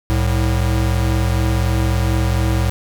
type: tone pair together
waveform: square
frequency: 64.6 / 108.64 Hz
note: C2 / A2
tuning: -21 / -22 cents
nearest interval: major sixth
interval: 899 cents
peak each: -18 dBFS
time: 0.1-2.7 s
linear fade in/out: 0 ms
effects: none